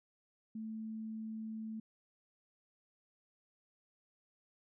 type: tone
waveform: sine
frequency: 220.1 Hz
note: A3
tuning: 1 cent sharp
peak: -40 dBFS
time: 0.55-1.8 s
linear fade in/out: 5 ms
effects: none